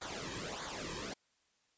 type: noise with flanger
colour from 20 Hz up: pink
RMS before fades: -42 dBFS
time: 0.01-1.14 s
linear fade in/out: 10 ms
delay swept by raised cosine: 0.36 to 1.46 ms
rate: 1.6 Hz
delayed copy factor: -0.75
effects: white hiss -75 dBFS RMS until 1.77 s + resampled to 16000 Hz